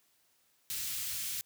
white band-stop noise, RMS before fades -37 dBFS, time 0.7-1.41 s, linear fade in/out 0 ms, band 120 to 2400 Hz, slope 12 dB/octave, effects white hiss -71 dBFS RMS until 1.45 s + high-pass 60 Hz 12 dB/octave

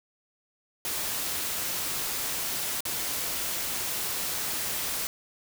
white noise with dropouts, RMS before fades -31 dBFS, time 0.85-5.07 s, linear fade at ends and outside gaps 1 ms, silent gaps 2.806-2.853 s, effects none

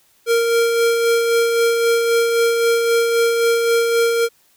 square tone with tremolo, 464.4 Hz, A#4, 7 cents flat, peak -13 dBFS, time 0.26-4.29 s, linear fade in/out 50 ms, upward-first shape sine, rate 3.8 Hz, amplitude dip 35%, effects white hiss -57 dBFS RMS until 4.56 s

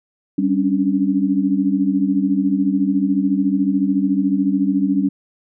sine tone cluster, 195.2 / 274.9 / 288.8 Hz, G3 / C#4 / D4, -7 / -14 / -29 cents, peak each -19 dBFS, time 0.38-5.09 s, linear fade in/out 5 ms, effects none

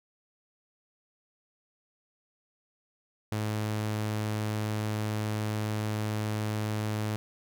sawtooth tone, 107 Hz, A2, 48 cents flat, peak -25 dBFS, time 3.32-7.16 s, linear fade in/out 0 ms, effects none

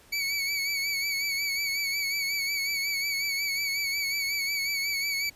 25% pulse tone with vibrato, 2254 Hz, C#7, 28 cents sharp, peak -23 dBFS, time 0.12-5.3 s, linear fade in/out 10 ms, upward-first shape sine, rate 5.5 Hz, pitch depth 49 cents each way, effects pink hiss -56 dBFS RMS until 5.35 s + resampled to 32000 Hz

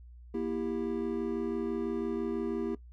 triangle chord, E diminished, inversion second, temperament just, 237.3 / 329.6 / 395.6 Hz, Bb3 / E4 / G4, +31 / 0 / +16 cents, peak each -33 dBFS, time 0.34-2.75 s, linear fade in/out 5 ms, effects noise-tail reverb RT60 0.1 s tail -18 dB re dry + added 60 Hz sine -48 dBFS peak until 2.92 s

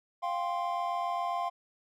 triangle chord, F suspended second, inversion none, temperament just, 698.5 / 785.8 / 1047.7 Hz, F5 / G5 / C6, 0 / +4 / +2 cents, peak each -31 / -35 / -32 dBFS, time 0.22-1.5 s, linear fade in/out 20 ms, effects none

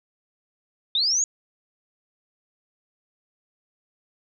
sine linear sweep, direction up, 3520 to 6870 Hz, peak -19 dBFS, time 0.95-1.24 s, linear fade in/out 2 ms, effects none

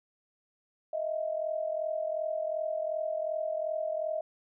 sine tone pair together, 627.3 / 670 Hz, D#5 / E5, +14 / +28 cents, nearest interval minor second, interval 114 cents, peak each -31 / -35 dBFS, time 0.93-4.21 s, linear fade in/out 5 ms, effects none

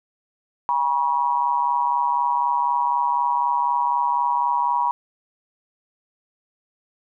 sine tone with amplitude modulation, 963 Hz, B5, 44 cents flat, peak -14 dBFS, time 0.69-4.91 s, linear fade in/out 0 ms, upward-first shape sine, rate 144 Hz, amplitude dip 85%, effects none

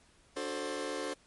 sawtooth chord, D dominant seventh, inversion none, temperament just, 293.7 / 367.1 / 440.5 / 528.6 Hz, D4 / F#4 / A4 / C5, 0 / -14 / +2 / +18 cents, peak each -37 / -38 / -36 / -35 dBFS, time 0.36-1.14 s, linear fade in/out 10 ms, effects pink hiss -64 dBFS RMS until 1.26 s + MP3 48 kbps

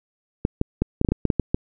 clicks, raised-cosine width 3 ms, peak -6 dBFS, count 11, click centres 0.451 / 0.614 / 0.82 / 1.014 / 1.048 / 1.088 / 1.12 / 1.253 / 1.302 / 1.397 / 1.545 s, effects none

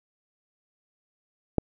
click, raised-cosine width 2 ms, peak -8 dBFS, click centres 1.583 s, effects none

